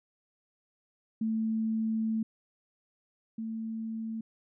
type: tone pair in turn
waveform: sine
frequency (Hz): 221.6 / 223.3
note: A3 / A3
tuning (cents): +13 / +26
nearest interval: unison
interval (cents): 13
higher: second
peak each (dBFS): -27 / -33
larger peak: first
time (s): 1.21-2.23 / 3.38-4.21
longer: first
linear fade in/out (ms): 5
effects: none